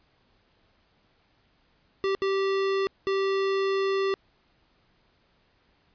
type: tone bursts at uneven times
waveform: square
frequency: 389.4 Hz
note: G4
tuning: 12 cents flat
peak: -24 dBFS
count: 3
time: 2.04-2.15 / 2.22-2.87 / 3.07-4.14 s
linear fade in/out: 0 ms
effects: pink hiss -66 dBFS RMS until 5.94 s + resampled to 11025 Hz